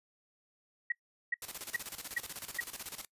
sine tone bursts, 1911 Hz, A#6, 43 cents sharp, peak -29 dBFS, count 5, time 0.9-2.605 s, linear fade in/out 5 ms, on 21 ms, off 400 ms
white noise with tremolo, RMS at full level -41 dBFS, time 1.42-3.05 s, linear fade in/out 2 ms, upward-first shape square, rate 16 Hz, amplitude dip 75%
effects noise-tail reverb RT60 0.1 s tail -23 dB re dry + resampled to 32000 Hz

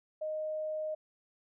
sine tone, 620 Hz, D#5, 6 cents flat, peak -33 dBFS, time 0.21-0.95 s, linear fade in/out 10 ms, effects none

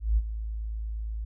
sine tone with ADSR envelope, 54.3 Hz, A1, 22 cents flat, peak -18 dBFS, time 0-1.25 s, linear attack 170 ms, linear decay 45 ms, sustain -12 dB, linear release 9 ms, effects none

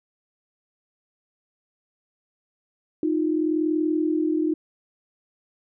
sine tone pair together, 311.1 / 351.9 Hz, D#4 / F4, 0 / +13 cents, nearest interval major second, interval 213 cents, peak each -21 / -26 dBFS, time 3.03-4.54 s, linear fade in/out 2 ms, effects none

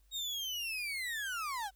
35% pulse linear sweep, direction down, 3772 to 737 Hz, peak -34 dBFS, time 0.11-1.71 s, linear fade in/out 50 ms, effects added 50 Hz sine -63 dBFS peak until 1.75 s + white hiss -75 dBFS RMS until 1.75 s

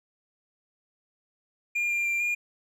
triangle tone with pitch steps, 2409 / 2392 / 2374 / 2419 Hz, D7 / D7 / D7 / D#7, +43 / +31 / +18 / -49 cents, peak -23 dBFS, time 1.75-2.35 s, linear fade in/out 10 ms, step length 150 ms, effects none

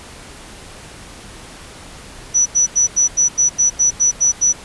sine tone bursts, 5920 Hz, F#8, in tune, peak -10 dBFS, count 11, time 2.34-4.53 s, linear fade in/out 20 ms, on 120 ms, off 87 ms, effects pink hiss -37 dBFS RMS until 4.64 s + resampled to 24000 Hz

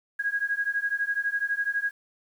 sine beating tone pair, 1638 / 1650 Hz, G#6 / G#6, -24 / -12 cents, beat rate 12 Hz, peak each -28 dBFS, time 0.19-1.91 s, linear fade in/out 10 ms, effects 9-bit

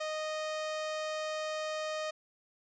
sawtooth tone, 620 Hz, D#5, 6 cents flat, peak -30 dBFS, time 0-2.11 s, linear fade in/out 10 ms, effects resampled to 16000 Hz

